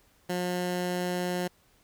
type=tone; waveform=15% pulse; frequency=179.1 Hz; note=F3; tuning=44 cents sharp; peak=-22 dBFS; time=0.29-1.48 s; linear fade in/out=10 ms; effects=pink hiss -64 dBFS RMS until 1.83 s